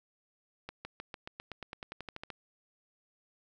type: accelerating click train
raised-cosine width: 0.3 ms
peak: -25 dBFS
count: 16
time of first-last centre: 0.69-2.303 s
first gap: 160 ms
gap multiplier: 0.94
effects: none